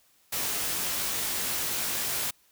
white noise with comb filter, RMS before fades -30 dBFS, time 0.32-2.31 s, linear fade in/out 10 ms, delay 19 ms, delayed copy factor +0.55, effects white hiss -64 dBFS RMS until 2.51 s

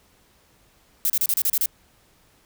violet noise bursts, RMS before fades -21 dBFS, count 8, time 1.05-1.658 s, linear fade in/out 0 ms, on 48 ms, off 32 ms, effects pink hiss -59 dBFS RMS until 2.45 s

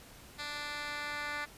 10% pulse tone with band-pass filter sweep, 293.7 Hz, D4, in tune, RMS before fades -39 dBFS, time 0.38-1.46 s, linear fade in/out 20 ms, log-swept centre 3300 to 2100 Hz, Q 1.4, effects pink hiss -54 dBFS RMS until 1.57 s + resampled to 32000 Hz

